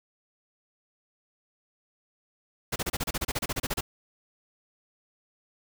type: noise bursts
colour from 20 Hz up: pink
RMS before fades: -29 dBFS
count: 16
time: 2.72-3.81 s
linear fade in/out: 10 ms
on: 40 ms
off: 30 ms
effects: none